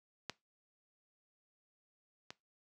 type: clicks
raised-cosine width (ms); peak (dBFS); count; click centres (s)
0.2; -21 / -27; 2; 0.297 / 2.305
effects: noise-tail reverb RT60 0.2 s tail -20 dB re dry + high-pass 100 Hz 12 dB/octave